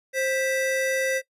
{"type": "tone pair together", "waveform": "square", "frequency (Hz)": [527.3, 1968], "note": ["C5", "B6"], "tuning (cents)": [13, -7], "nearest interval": "octave + major seventh", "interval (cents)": 2280, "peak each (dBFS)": [-25, -28], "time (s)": [0.13, 1.22], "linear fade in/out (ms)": 50, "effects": ["noise-tail reverb RT60 0.1 s tail -19 dB re dry", "resampled to 32000 Hz"]}